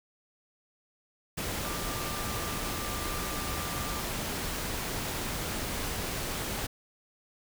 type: tone in noise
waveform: sine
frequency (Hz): 1187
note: D6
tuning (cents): +18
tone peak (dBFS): -41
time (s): 1.64-4.01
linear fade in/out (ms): 10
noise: pink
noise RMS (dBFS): -34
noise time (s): 1.37-6.67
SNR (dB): -10
effects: none